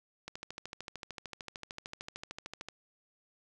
click train, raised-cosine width 0.2 ms, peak -24 dBFS, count 33, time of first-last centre 0.28-2.686 s, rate 13.3 Hz, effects none

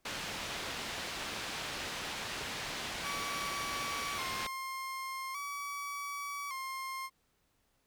white low-pass noise, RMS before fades -40 dBFS, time 0.05-4.47 s, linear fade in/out 5 ms, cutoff 3900 Hz, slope 12 dB/octave
30% pulse tone with vibrato, 1100 Hz, C#6, 14 cents flat, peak -35 dBFS, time 3.02-7.1 s, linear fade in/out 50 ms, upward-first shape square, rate 0.43 Hz, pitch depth 63 cents each way
effects pink hiss -75 dBFS RMS until 7.86 s

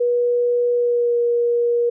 sine tone with pitch glide, 484 to 475.7 Hz, B4 to A#4, -35 to +35 cents, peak -15 dBFS, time 0-1.9 s, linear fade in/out 10 ms, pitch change -30 cents, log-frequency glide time 0.73-1.18 s, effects none

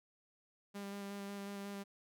sawtooth tone with vibrato, 200 Hz, G3, 35 cents sharp, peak -39 dBFS, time 0.74-1.84 s, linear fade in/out 20 ms, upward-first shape square, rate 5.5 Hz, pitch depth 11 cents each way, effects none

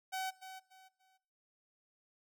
sawtooth tone with echo, 757 Hz, F#5, 39 cents sharp, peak -33 dBFS, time 0.12-0.31 s, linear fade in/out 20 ms, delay 290 ms, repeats 3, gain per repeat -11 dB, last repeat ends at 1.18 s, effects noise-tail reverb RT60 0.7 s tail -20 dB re dry

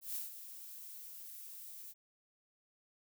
violet noise with ADSR envelope, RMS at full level -39 dBFS, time 0.01-1.94 s, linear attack 140 ms, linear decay 150 ms, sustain -11 dB, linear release 34 ms, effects none

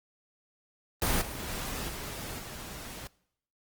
pink noise with level steps, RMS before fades -27 / -38 / -36 / -39 / -42 dBFS, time 1.02-3.07 s, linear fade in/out 0 ms, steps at 1.21 / 1.48 / 1.88 / 2.38 s, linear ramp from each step 10 ms, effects noise-tail reverb RT60 0.7 s tail -22 dB re dry + Opus 24 kbps

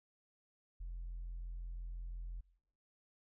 sine tone, 42.89 Hz, F1, 31 cents flat, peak -40 dBFS, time 0.8-2.41 s, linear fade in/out 10 ms, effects noise-tail reverb RT60 1.0 s tail -25 dB re dry + tanh soft clip ceiling -39 dBFS

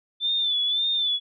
sine tone with vibrato, 3520 Hz, A7, in tune, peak -21 dBFS, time 0.2-1.2 s, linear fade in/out 50 ms, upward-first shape sine, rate 1.8 Hz, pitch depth 65 cents each way, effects none

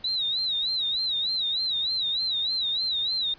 sine tone with vibrato, 3886 Hz, B7, 29 cents flat, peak -24 dBFS, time 0.04-3.34 s, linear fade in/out 5 ms, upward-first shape sine, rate 3.3 Hz, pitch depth 120 cents each way, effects pink hiss -53 dBFS RMS until 3.38 s + resampled to 11025 Hz

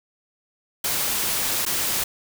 white noise with dropouts, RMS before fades -24 dBFS, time 0.84-2.04 s, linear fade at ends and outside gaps 5 ms, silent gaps 1.653-1.662 s, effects none

